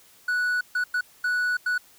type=tone bursts at uneven times; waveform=triangle; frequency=1475 Hz; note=F#6; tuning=6 cents flat; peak=-20 dBFS; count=5; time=0.28-0.61 / 0.75-0.84 / 0.94-1.01 / 1.24-1.57 / 1.66-1.78 s; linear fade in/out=5 ms; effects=white hiss -55 dBFS RMS until 1.98 s